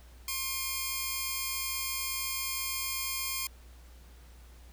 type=tone pair together; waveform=5% pulse; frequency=1069.3 / 2418 Hz; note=C6 / D7; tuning=+37 / +50 cents; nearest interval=octave + major second; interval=1413 cents; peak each=-23 / -25 dBFS; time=0.28-3.47 s; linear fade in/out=2 ms; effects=added 60 Hz sine -50 dBFS peak until 4.72 s + pink hiss -60 dBFS RMS until 4.72 s